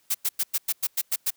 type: noise bursts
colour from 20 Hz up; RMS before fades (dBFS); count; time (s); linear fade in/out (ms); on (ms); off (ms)
blue; -24; 9; 0.1-1.306; 10; 46; 99
effects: white hiss -65 dBFS RMS until 1.36 s